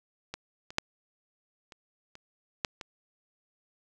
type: clicks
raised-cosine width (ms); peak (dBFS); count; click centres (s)
0.2; -19 / -26 / -8 / -30 / -30 / -10 / -22; 7; 0.34 / 0.705 / 0.784 / 1.722 / 2.154 / 2.648 / 2.812
effects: none